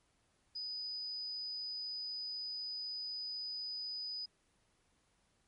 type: tone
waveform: sine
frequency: 4978 Hz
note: D#8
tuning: in tune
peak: -39 dBFS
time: 0.55-4.26 s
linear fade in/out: 10 ms
effects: pink hiss -75 dBFS RMS until 5.47 s + MP3 48 kbps